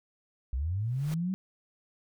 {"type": "linear sweep", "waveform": "sine", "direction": "up", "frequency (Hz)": [58.27, 193.1], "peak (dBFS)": -28, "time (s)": [0.53, 1.34], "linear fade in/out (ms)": 0}
{"type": "noise with exponential growth", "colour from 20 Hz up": "pink", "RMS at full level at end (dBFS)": -42, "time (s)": [0.79, 1.14], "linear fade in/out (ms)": 0, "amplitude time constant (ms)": 75}
{"effects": []}